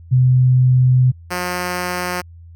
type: tone pair in turn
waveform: sine / 5% pulse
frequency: 127.4 / 179.12 Hz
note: C3 / F3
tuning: -46 / +44 cents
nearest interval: tritone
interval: 590 cents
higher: second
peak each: -9 dBFS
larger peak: neither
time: 0.11-1.12 / 1.3-2.22 s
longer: first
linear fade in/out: 20 ms
effects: added 84 Hz sine -37 dBFS peak until 2.55 s